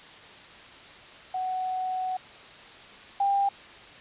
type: tone pair in turn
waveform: sine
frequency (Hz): 744 / 796.2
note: F#5 / G5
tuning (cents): +9 / +27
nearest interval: minor second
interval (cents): 118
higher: second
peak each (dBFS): -27 / -21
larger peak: second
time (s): 1.34-2.17 / 3.2-3.49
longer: first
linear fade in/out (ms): 5
effects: white hiss -47 dBFS RMS until 4 s + resampled to 8000 Hz